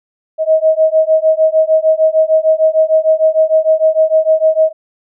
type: beating tone pair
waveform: sine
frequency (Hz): 630 / 636.6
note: D#5 / D#5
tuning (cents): +21 / +39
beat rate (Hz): 6.6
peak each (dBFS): -11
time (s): 0.38-4.73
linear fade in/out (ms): 50
effects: none

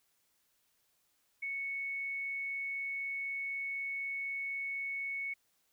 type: tone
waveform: sine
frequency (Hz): 2214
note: C#7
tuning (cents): -3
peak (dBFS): -35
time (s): 1.42-5.34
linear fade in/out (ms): 10
effects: white hiss -75 dBFS RMS until 5.72 s

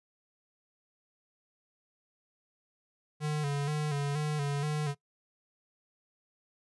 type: tone with vibrato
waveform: square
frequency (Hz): 146.7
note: D3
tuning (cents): -2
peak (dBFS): -30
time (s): 3.2-4.95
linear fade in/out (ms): 50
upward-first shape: square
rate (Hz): 2.1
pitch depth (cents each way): 51
effects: noise-tail reverb RT60 0.1 s tail -21 dB re dry + resampled to 24000 Hz

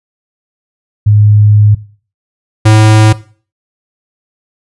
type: tone pair in turn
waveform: sine / square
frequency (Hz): 104.8 / 108.5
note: G#2 / A2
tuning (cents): +16 / -24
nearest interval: minor second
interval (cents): 60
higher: second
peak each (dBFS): -3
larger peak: neither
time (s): 1.06-1.75 / 2.65-3.13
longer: first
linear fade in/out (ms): 10
effects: noise-tail reverb RT60 0.4 s tail -17 dB re dry + resampled to 24000 Hz

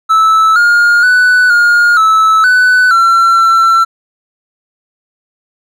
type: tone with pitch steps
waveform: triangle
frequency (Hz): 1310 / 1420 / 1489 / 1423 / 1305 / 1497 / 1355 / 1346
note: E6 / F6 / F#6 / F6 / E6 / F#6 / E6 / E6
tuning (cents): -11 / +28 / +11 / +32 / -18 / +20 / +47 / +36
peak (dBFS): -3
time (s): 0.09-3.85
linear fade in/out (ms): 20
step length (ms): 470
effects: none

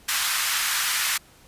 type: high-pass noise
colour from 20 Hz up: pink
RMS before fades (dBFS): -24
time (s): 0.08-1.18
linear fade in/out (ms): 10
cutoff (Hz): 1200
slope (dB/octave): 24
effects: pink hiss -53 dBFS RMS until 1.47 s + resampled to 32000 Hz

